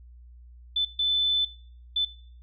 sine tone bursts at uneven times, 3514 Hz, A7, 3 cents flat, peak -22 dBFS, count 3, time 0.76-0.85 / 0.99-1.45 / 1.96-2.05 s, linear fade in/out 5 ms, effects noise-tail reverb RT60 0.6 s tail -19 dB re dry + added 60 Hz sine -46 dBFS peak until 2.42 s

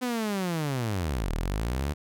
sawtooth linear two-way sweep, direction down then up, 255.2 to 36.35 to 76.3 Hz, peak -23 dBFS, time 0.01-1.94 s, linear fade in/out 20 ms, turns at 1.32 s, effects none

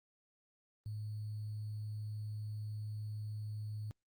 sine tone with sample-and-hold, 106.5 Hz, G#2, 44 cents sharp, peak -39 dBFS, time 0.86-3.91 s, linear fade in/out 0 ms, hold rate 4410 Hz, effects Opus 32 kbps

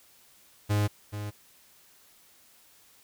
45% pulse tone with echo, 103.83 Hz, G#2, in tune, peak -23 dBFS, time 0.69-0.88 s, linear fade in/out 20 ms, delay 430 ms, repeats 1, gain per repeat -10 dB, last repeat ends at 1.31 s, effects white hiss -59 dBFS RMS until 3.03 s

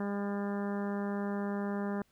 harmonic tone with a mistuned harmonic, 201.8 Hz, G#3, 49 cents flat, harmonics 1 / 2 / 3 / 4 / 5 / 6 / 7 / 8 / 9, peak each -33 / -39 / -43 / -45 / -47 / -49 / -50 / -51 / -52 dBFS, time 0-2.02 s, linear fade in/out 2 ms, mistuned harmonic 9, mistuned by -40 cents, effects pink hiss -71 dBFS RMS until 2.11 s

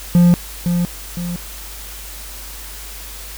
triangle tone with echo, 174.61 Hz, F3, in tune, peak -5 dBFS, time 0.15-0.34 s, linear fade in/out 0 ms, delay 510 ms, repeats 2, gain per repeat -7 dB, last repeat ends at 1.36 s, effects added 50 Hz sine -34 dBFS peak until 3.37 s + white hiss -34 dBFS RMS until 3.37 s

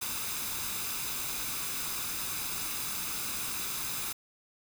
white noise with comb filter, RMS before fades -35 dBFS, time 0.01-4.13 s, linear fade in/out 10 ms, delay 0.8 ms, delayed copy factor +0.5, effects none

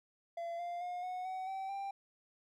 triangle tone with pitch steps, 680 / 697.1 / 714.6 / 732.6 / 751 / 769.9 / 789.3 Hz, F5 / F5 / F5 / F#5 / F#5 / G5 / G5, -46 / -3 / +40 / -17 / +26 / -31 / +12 cents, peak -36 dBFS, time 0.37-1.91 s, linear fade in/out 5 ms, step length 220 ms, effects none

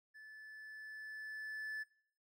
triangle tone with level ramp, 1740 Hz, A6, 20 cents flat, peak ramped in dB -52 to -38 dBFS, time 0.14-1.84 s, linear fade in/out 20 ms, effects noise-tail reverb RT60 0.5 s tail -17 dB re dry

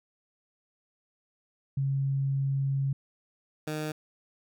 sine / 15% pulse tone pair in turn, 136.9 / 153.76 Hz, C#3 / D#3, -21 / -20 cents, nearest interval major second, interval 201 cents, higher second, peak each -25 dBFS, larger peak neither, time 1.77-2.93 / 3.67-3.92 s, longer first, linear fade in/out 5 ms, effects none

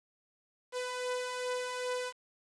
sawtooth beating tone pair, 497.6 / 500.1 Hz, B4 / B4, +13 / +22 cents, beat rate 2.5 Hz, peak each -37 / -31 dBFS, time 0.72-2.13 s, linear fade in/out 50 ms, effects resampled to 22050 Hz + 9-bit

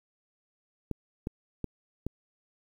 clicks, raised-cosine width 3 ms, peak -19 dBFS, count 4, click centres 0.913 / 1.271 / 1.643 / 2.066 s, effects 9-bit

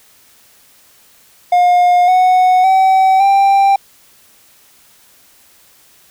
triangle tone with pitch steps, 713 / 737.3 / 762.4 / 788.4 Hz, F5 / F#5 / G5 / G5, +36 / -6 / -48 / +10 cents, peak -5 dBFS, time 1.52-3.76 s, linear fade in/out 5 ms, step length 560 ms, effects white hiss -48 dBFS RMS until 6.1 s

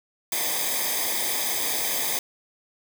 white noise with comb filter, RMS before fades -26 dBFS, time 0.32-2.19 s, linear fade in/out 2 ms, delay 0.71 ms, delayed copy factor -0.85, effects none

